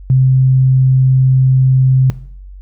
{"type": "tone", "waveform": "sine", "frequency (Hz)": 130.81, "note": "C3", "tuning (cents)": 0, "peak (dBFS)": -6, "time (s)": [0.1, 2.1], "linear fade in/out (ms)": 0, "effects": ["noise-tail reverb RT60 0.6 s tail -18 dB re dry", "added 47 Hz sine -30 dBFS peak until 2.61 s"]}